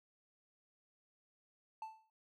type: tone with exponential decay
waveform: triangle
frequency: 881 Hz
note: A5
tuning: 2 cents sharp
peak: -38 dBFS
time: 1.82-2.1 s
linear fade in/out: 2 ms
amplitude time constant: 59 ms
effects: none